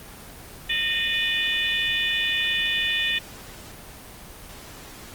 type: tone cluster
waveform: sine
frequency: 1840 / 2469 / 2962 / 3498 Hz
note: A#6 / D#7 / F#7 / A7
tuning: -23 / -14 / +1 / -11 cents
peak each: -27 dBFS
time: 0.69-3.19 s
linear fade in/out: 10 ms
effects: pink hiss -42 dBFS RMS until 5.14 s + Opus 24 kbps